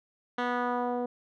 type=tone with low-pass filter sweep; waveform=10% pulse; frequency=245.1 Hz; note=B3; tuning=13 cents flat; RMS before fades=-30 dBFS; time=0.38-1.06 s; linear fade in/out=5 ms; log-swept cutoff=2600 to 520 Hz; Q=1.3; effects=none